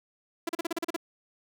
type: tone bursts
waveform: sawtooth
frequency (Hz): 335.5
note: E4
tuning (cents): +31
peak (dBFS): -24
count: 9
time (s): 0.47-0.964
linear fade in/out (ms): 5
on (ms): 22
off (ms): 37
effects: none